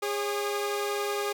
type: tone cluster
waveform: sawtooth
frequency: 408.7 / 549 / 1215 Hz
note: G#4 / C#5 / D#6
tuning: -28 / -17 / -42 cents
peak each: -25 / -33 / -34 dBFS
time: 0.02-1.33 s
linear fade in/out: 10 ms
effects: none